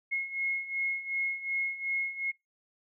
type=beating tone pair; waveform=sine; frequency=2163 / 2165.7 Hz; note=C#7 / C#7; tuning=-43 / -41 cents; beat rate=2.7 Hz; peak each=-35 / -31 dBFS; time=0.11-2.32 s; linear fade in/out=20 ms; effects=noise-tail reverb RT60 0.2 s tail -24 dB re dry